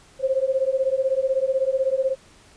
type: beating tone pair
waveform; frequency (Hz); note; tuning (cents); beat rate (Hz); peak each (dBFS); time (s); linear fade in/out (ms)
sine; 522 / 538; C5 / C5; -4 / +48; 16; -22; 0.19-2.16; 50
effects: pink hiss -52 dBFS RMS until 2.56 s + resampled to 22050 Hz